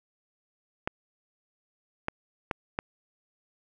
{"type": "clicks", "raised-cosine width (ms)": 0.5, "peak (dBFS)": -13, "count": 4, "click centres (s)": [0.875, 2.084, 2.512, 2.789], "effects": []}